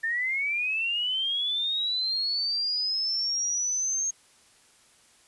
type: linear sweep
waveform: sine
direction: up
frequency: 1780 to 6470 Hz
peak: -25 dBFS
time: 0.03-4.11 s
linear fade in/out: 10 ms
effects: white hiss -59 dBFS RMS until 5.27 s + resampled to 24000 Hz